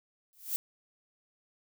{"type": "noise with exponential growth", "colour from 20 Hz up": "violet", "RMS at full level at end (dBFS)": -28, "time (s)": [0.33, 0.56], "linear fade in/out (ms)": 0, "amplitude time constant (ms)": 49, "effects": []}